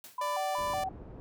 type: noise with exponential decay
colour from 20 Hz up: white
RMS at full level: -45 dBFS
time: 0.04-0.31 s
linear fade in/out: 2 ms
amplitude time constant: 58 ms
type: tone with vibrato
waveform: sine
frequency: 871 Hz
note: A5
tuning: 18 cents flat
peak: -31 dBFS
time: 0.18-0.89 s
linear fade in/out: 5 ms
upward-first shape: square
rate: 2.7 Hz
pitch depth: 240 cents each way
type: tone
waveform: sawtooth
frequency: 587.3 Hz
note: D5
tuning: in tune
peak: -30 dBFS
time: 0.21-0.84 s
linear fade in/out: 5 ms
type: low-pass noise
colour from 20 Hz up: pink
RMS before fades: -46 dBFS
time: 0.58-1.2 s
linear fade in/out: 0 ms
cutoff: 580 Hz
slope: 12 dB/octave
effects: none